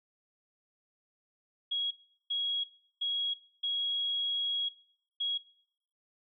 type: tone bursts at uneven times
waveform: sine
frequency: 3311 Hz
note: G#7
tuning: 6 cents flat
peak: -29 dBFS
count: 5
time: 1.71-1.91 / 2.3-2.64 / 3.01-3.34 / 3.63-4.69 / 5.2-5.38 s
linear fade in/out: 10 ms
effects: noise-tail reverb RT60 0.7 s tail -22 dB re dry